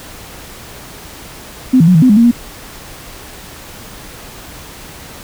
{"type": "tone with pitch steps", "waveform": "sine", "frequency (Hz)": [257, 164, 181.9, 160.1, 255.6, 206.9, 232.5, 238.5], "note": ["C4", "E3", "F#3", "D#3", "C4", "G#3", "A#3", "A#3"], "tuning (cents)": [-31, -9, -29, 50, -40, -6, -4, 40], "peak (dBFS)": -4, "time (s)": [1.73, 2.314], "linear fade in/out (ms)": 10, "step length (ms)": 73, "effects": ["pink hiss -33 dBFS RMS until 5.23 s"]}